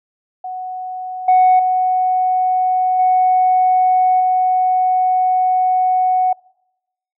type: tone with level steps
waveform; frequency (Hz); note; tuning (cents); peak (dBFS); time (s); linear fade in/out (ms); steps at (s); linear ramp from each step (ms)
sine; 740; F#5; 0; -23 / -6 / -12 / -9 / -11; 0.44-6.33; 5; 1.28 / 1.59 / 2.99 / 4.2; 5
effects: noise-tail reverb RT60 0.9 s tail -26 dB re dry + tanh soft clip ceiling -5 dBFS